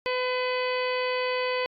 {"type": "harmonic tone with a mistuned harmonic", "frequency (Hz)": 504, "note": "B4", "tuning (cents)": 35, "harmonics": [1, 2, 3, 4, 5, 6, 7, 8, 9], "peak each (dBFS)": [-27, -32, -40, -34, -35, -39, -45, -49, -40], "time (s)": [0.06, 1.66], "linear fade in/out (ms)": 0, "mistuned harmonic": 7, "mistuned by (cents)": -58, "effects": ["AAC 48 kbps"]}